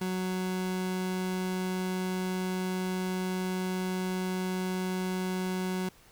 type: tone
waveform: 30% pulse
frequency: 185 Hz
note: F#3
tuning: in tune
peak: -27 dBFS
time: 0.01-5.89 s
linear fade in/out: 5 ms
effects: pink hiss -58 dBFS RMS until 6.11 s